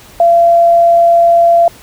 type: tone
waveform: sine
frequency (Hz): 682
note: F5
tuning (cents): -41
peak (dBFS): -4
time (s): 0.2-1.68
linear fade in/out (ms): 2
effects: pink hiss -38 dBFS RMS until 1.82 s